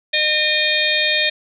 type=harmonic tone with a mistuned harmonic; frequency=610 Hz; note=D#5; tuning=34 cents flat; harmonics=1 / 3 / 4 / 5 / 6 / 7; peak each=-25 / -21 / -20 / -25 / -21 / -25 dBFS; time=0.13-1.3 s; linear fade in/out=10 ms; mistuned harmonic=5; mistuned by=+99 cents; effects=none